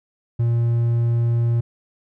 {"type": "tone", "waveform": "triangle", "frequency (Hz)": 117.5, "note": "A#2", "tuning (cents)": 14, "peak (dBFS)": -14, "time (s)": [0.39, 1.61], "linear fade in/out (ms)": 10, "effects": []}